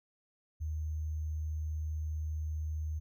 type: tone with sample-and-hold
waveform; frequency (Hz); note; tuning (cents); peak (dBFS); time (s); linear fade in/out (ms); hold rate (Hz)
sine; 77.6; D#2; -4; -33; 0.6-3; 20; 6300
effects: none